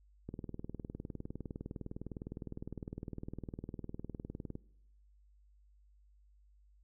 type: click train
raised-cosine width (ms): 3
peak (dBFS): -29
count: 85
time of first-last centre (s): 0.29-4.554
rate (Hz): 19.7
effects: noise-tail reverb RT60 0.8 s tail -22 dB re dry + added 50 Hz sine -62 dBFS peak until 6.83 s